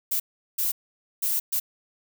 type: noise bursts at uneven times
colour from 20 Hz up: violet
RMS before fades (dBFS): -25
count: 4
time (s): 0.11-0.2 / 0.58-0.72 / 1.22-1.4 / 1.52-1.6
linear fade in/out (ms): 10
effects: none